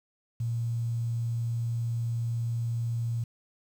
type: tone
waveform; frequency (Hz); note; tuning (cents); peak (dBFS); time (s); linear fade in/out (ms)
sine; 116.54; A#2; 0; -27; 0.4-3.24; 5
effects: 9-bit